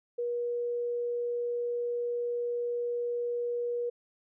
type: tone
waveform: sine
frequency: 479.8 Hz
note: A#4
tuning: 50 cents sharp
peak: -29 dBFS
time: 0.18-3.9 s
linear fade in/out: 10 ms
effects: none